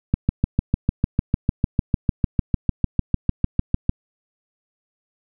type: click train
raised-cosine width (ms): 5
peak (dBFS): -4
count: 26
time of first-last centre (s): 0.14-3.894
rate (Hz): 6.66
effects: none